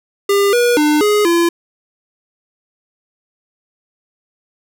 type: tone with pitch steps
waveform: square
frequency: 400.9 / 482.1 / 300.4 / 417.4 / 340.6 Hz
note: G4 / B4 / D4 / G#4 / F4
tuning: +39 / -42 / +39 / +9 / -43 cents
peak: -11 dBFS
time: 0.29-1.49 s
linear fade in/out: 5 ms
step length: 240 ms
effects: none